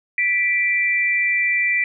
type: tone pair together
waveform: sine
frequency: 1969 / 2349 Hz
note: B6 / D7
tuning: -6 / 0 cents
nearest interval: minor third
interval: 306 cents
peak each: -19 dBFS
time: 0.18-1.84 s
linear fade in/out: 2 ms
effects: none